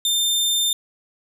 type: tone with vibrato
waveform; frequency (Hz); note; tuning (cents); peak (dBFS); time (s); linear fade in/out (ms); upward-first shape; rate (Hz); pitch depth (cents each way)
sawtooth; 3600; A7; +39; -15; 0.05-0.73; 2; sine; 20; 11
effects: none